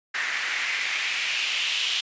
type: noise with band-pass filter sweep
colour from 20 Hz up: white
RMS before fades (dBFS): -27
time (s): 0.14-2.01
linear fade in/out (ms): 10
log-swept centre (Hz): 1800 to 3100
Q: 3.3
effects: resampled to 16000 Hz